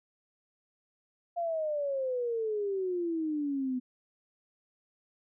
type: exponential sweep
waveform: sine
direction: down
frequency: 698.5 to 249.1 Hz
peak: -29 dBFS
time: 1.36-3.8 s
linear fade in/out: 20 ms
effects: none